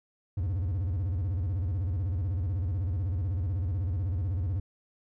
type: tone with vibrato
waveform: triangle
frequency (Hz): 89.8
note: F2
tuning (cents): +49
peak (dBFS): -25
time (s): 0.37-4.6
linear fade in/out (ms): 5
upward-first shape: square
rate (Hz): 16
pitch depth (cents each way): 200
effects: none